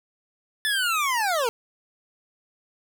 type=linear sweep; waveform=25% pulse; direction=down; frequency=1760 to 440 Hz; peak=-18 dBFS; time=0.65-1.49 s; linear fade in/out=0 ms; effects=none